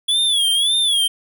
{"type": "tone with vibrato", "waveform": "square", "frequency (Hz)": 3378, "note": "G#7", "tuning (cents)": 29, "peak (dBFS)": -15, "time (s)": [0.08, 1.08], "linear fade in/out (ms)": 10, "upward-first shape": "sine", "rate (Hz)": 1.8, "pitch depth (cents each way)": 120, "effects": []}